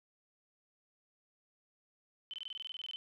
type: tone bursts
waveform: sine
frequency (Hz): 3057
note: G7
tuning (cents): -44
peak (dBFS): -40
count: 14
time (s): 2.31-2.96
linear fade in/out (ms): 0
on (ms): 26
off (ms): 22
effects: none